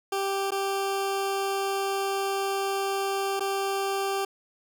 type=tone with dropouts; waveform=20% pulse; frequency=392 Hz; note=G4; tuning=in tune; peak=-21 dBFS; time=0.12-4.25 s; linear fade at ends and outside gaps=5 ms; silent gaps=0.507-0.518 / 3.396-3.405 s; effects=none